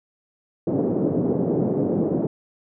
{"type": "band-pass noise", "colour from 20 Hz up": "white", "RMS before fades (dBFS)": -22, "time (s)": [0.67, 2.27], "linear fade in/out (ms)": 5, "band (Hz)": [130, 450], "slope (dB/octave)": 24, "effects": []}